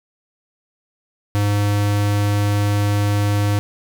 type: tone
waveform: square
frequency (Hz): 102.6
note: G#2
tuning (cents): -21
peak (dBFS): -16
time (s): 1.35-3.59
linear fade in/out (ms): 0
effects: none